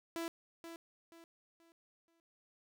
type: tone with echo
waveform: sawtooth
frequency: 333.1 Hz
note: E4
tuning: 18 cents sharp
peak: -34 dBFS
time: 0.16-0.28 s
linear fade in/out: 0 ms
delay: 480 ms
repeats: 4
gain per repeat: -9 dB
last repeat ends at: 2.2 s
effects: none